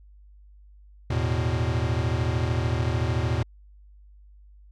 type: chord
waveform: square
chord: E suspended fourth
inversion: none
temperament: equal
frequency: 82.41 / 110 / 123.47 Hz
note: E2 / A2 / B2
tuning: 0 / 0 / 0 cents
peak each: -28 dBFS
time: 1.1-3.43 s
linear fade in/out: 5 ms
effects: added 50 Hz sine -48 dBFS peak until 4.71 s + low-pass 5000 Hz 12 dB/octave